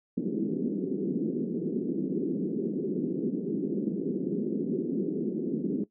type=band-pass noise; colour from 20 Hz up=white; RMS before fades=-30 dBFS; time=0.17-5.84 s; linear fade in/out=5 ms; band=170 to 390 Hz; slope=48 dB/octave; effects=noise-tail reverb RT60 0.1 s tail -17 dB re dry